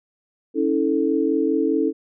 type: chord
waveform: sine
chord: A major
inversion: first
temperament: equal with one note detuned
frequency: 277.2 / 322.1 / 440 Hz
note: C#4 / E4 / A4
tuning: 0 / -40 / 0 cents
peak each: -22 / -21 / -22 dBFS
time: 0.54-1.93 s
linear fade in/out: 50 ms
effects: none